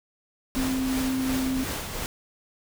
pink noise with tremolo, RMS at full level -30 dBFS, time 0.55-2.06 s, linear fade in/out 0 ms, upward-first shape triangle, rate 2.8 Hz, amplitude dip 50%
sine tone, 261.6 Hz, C4, in tune, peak -24 dBFS, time 0.56-1.64 s, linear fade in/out 5 ms
effects none

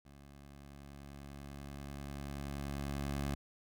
15% pulse tone with level ramp, 70.3 Hz, C#2, 25 cents sharp, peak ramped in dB -49 to -28 dBFS, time 0.05-3.35 s, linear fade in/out 5 ms, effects none

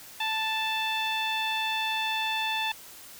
sawtooth tone with low-pass filter, 880 Hz, A5, in tune, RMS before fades -29 dBFS, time 0.2-2.72 s, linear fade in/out 5 ms, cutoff 3200 Hz, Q 7.3, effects white hiss -47 dBFS RMS until 3.19 s

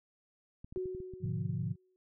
clicks, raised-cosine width 5 ms, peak -35 dBFS, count 8, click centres 0.645 / 0.725 / 0.774 / 0.857 / 0.949 / 1.003 / 1.137 / 1.26 s
sine tone with exponential decay, 370 Hz, F#4, in tune, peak -32 dBFS, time 0.76-1.96 s, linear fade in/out 0 ms, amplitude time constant 260 ms
sine chord, G# diminished seventh, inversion none, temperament equal with one note detuned, 103.83 / 123.47 / 146.83 / 173.91 Hz, G#2 / B2 / D3 / F3, 0 / 0 / 0 / -7 cents, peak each -38 dBFS, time 1.2-1.76 s, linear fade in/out 50 ms
effects none

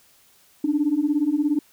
sine beating tone pair, 284.6 / 301.6 Hz, C#4 / D4, +46 / +46 cents, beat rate 17 Hz, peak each -22 / -20 dBFS, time 0.64-1.59 s, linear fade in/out 5 ms, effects tanh soft clip ceiling -11 dBFS + white hiss -57 dBFS RMS until 1.72 s

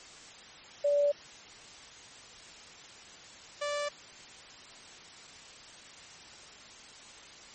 sine / sawtooth tone pair in turn, 577 / 583.7 Hz, D5 / D5, -31 / -11 cents, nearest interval unison, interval 20 cents, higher second, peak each -23 / -27 dBFS, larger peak first, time 0.84-1.12 / 3.61-3.89 s, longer neither, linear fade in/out 10 ms, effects white hiss -50 dBFS RMS until 7.54 s + MP3 32 kbps

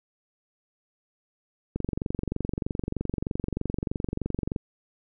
click train, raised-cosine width 3 ms, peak -15 dBFS, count 66, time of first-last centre 1.76-4.562 s, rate 23.2 Hz, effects none

